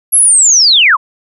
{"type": "linear sweep", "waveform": "sine", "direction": "down", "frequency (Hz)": [11400, 946], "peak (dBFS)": -4, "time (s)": [0.12, 0.97], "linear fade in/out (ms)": 20, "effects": []}